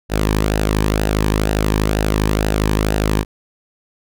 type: tone with flanger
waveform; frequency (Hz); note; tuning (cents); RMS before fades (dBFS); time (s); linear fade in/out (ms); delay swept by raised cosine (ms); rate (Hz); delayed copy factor
sawtooth; 52.4; G#1; +16; -17; 0.09-3.25; 50; 0.89 to 1.48; 2.1; -0.5
effects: none